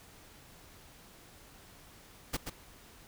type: noise with echo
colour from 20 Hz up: pink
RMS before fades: -33 dBFS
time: 2.33-2.37 s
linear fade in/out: 10 ms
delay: 130 ms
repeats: 1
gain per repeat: -6 dB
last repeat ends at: 2.5 s
effects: pink hiss -56 dBFS RMS until 3.07 s